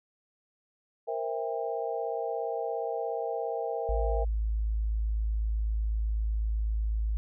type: chord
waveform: sine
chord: C dominant seventh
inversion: third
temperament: equal with one note detuned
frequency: 466.2 / 523.3 / 659.3 / 799.1 Hz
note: Bb4 / C5 / E5 / G5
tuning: 0 / 0 / 0 / +33 cents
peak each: -33 / -38 / -35 / -36 dBFS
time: 1.07-4.25 s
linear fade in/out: 20 ms
type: tone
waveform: sine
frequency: 54 Hz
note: A1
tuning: 32 cents flat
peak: -26 dBFS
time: 3.89-7.17 s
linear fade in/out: 0 ms
effects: none